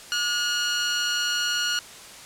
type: tone with amplitude modulation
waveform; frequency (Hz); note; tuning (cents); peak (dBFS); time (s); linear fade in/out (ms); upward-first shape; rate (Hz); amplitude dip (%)
15% pulse; 1438; F#6; -50; -14; 0.12-1.79; 0; sine; 255; 45
effects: white hiss -43 dBFS RMS until 2.25 s + low-pass 9000 Hz 12 dB/octave